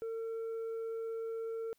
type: tone with tanh clipping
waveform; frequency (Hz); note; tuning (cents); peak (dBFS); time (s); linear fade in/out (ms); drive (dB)
sine; 452.7; A4; +49; -37; 0.02-1.73; 0; 3
effects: white hiss -75 dBFS RMS until 1.78 s